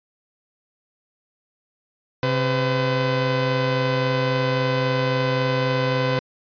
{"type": "tone pair together", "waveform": "sawtooth", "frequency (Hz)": [132.6, 506.7], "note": ["C3", "B4"], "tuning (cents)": [23, 44], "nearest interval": "octave + major seventh", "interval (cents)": 2321, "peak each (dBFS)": -18, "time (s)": [2.23, 6.19], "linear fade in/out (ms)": 0, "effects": ["resampled to 11025 Hz"]}